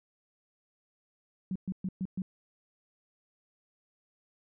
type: tone bursts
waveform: sine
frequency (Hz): 187.2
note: F#3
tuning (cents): +20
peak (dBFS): -30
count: 5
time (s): 1.51-2.22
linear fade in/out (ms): 2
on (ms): 46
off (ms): 120
effects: none